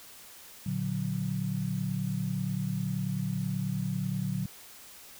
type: chord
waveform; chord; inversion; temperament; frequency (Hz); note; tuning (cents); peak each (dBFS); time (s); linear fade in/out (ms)
sine; Bb augmented; none; equal; 116.54 / 146.83 / 185; Bb2 / D3 / F#3; 0 / 0 / 0; -35 / -33 / -32; 0.66-4.46; 5
effects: white hiss -50 dBFS RMS until 5.19 s